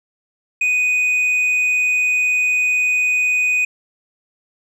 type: tone with tanh clipping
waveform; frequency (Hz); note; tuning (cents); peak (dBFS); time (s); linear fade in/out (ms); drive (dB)
triangle; 2489; D#7; 0; -15; 0.61-3.65; 5; 8
effects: none